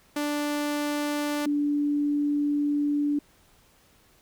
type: tone pair in turn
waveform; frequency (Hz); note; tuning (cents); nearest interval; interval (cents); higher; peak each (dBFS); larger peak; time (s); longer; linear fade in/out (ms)
sawtooth / sine; 293.7 / 291.2; D4 / D4; 0 / -15; unison; 15; first; -22; neither; 0.16-1.46 / 1.46-3.19; second; 5
effects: pink hiss -60 dBFS RMS until 4.21 s